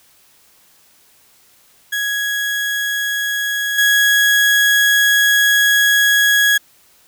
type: tone with level steps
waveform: 35% pulse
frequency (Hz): 1663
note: G#6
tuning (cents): +2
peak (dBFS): -16 / -9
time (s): 1.92-6.58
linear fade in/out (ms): 10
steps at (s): 3.78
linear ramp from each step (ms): 5
effects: white hiss -52 dBFS RMS until 7.07 s